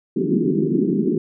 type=band-pass noise; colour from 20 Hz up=white; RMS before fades=-19 dBFS; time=0.16-1.18 s; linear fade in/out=5 ms; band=150 to 400 Hz; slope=96 dB/octave; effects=none